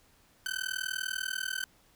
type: tone with amplitude modulation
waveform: sawtooth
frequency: 1531 Hz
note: G6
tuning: 41 cents flat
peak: -25 dBFS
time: 0.46-1.64 s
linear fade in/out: 0 ms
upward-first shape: sine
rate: 40.2 Hz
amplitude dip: 100%
effects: pink hiss -64 dBFS RMS until 1.95 s